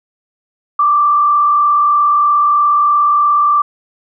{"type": "tone with frequency modulation", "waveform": "sine", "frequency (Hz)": 1174.7, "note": "D6", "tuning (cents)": 0, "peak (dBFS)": -8, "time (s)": [0.79, 3.62], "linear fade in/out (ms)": 5, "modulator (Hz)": 43.1, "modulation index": 0.52, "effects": []}